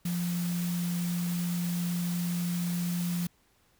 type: tone in noise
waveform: sine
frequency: 174.61 Hz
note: F3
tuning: in tune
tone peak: -28 dBFS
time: 0.05-3.27 s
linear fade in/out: 5 ms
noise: white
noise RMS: -41 dBFS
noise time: 0.05-3.27 s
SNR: +10 dB
effects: pink hiss -67 dBFS RMS until 3.79 s